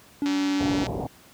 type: tone with vibrato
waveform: triangle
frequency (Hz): 286.3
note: D4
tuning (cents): -44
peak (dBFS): -20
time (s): 0.22-0.84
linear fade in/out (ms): 0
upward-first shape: square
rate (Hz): 18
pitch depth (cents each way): 8
type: click train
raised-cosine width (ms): 0.2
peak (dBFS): -16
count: 117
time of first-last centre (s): 0.26-0.867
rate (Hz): 191
type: low-pass noise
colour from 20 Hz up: pink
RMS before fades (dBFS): -28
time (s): 0.6-1.07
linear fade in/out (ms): 5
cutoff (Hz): 890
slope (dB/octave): 48
effects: pink hiss -52 dBFS RMS until 1.33 s + high-pass 80 Hz 12 dB/octave